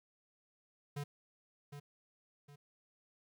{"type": "tone with echo", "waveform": "square", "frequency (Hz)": 144, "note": "D3", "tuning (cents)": -34, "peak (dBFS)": -39, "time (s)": [0.96, 1.04], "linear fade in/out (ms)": 10, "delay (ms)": 760, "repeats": 2, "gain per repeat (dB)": -8, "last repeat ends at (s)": 2.56, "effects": ["13-bit"]}